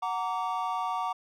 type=chord; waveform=triangle; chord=Gb augmented; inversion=none; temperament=just; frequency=740 / 925 / 1156.2 Hz; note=Gb5 / Bb5 / D6; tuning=0 / -14 / -27 cents; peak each=-31 dBFS; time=0.02-1.13 s; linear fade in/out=10 ms; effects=none